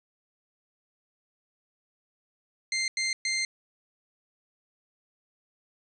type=tone bursts at uneven times; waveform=20% pulse; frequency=2093 Hz; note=C7; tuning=in tune; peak=-21 dBFS; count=3; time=2.72-2.88 / 2.97-3.13 / 3.25-3.45 s; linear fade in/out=2 ms; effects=resampled to 22050 Hz